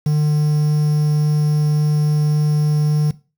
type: tone with quantisation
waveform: triangle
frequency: 150.3 Hz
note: D3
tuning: 40 cents sharp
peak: -11 dBFS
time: 0.06-3.11 s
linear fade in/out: 5 ms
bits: 6
effects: noise-tail reverb RT60 0.3 s tail -18 dB re dry